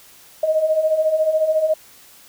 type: beating tone pair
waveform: sine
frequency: 616 / 630 Hz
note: D#5 / D#5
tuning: -17 / +21 cents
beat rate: 14 Hz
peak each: -22 / -16 dBFS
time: 0.43-1.74 s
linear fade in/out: 5 ms
effects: white hiss -47 dBFS RMS until 2.28 s